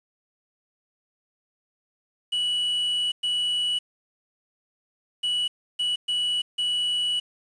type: tone bursts at uneven times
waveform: triangle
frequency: 2943 Hz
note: F#7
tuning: 10 cents flat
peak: -21 dBFS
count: 6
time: 2.32-3.12 / 3.23-3.79 / 5.23-5.48 / 5.79-5.96 / 6.08-6.42 / 6.58-7.2 s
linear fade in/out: 10 ms
effects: resampled to 22050 Hz + 8-bit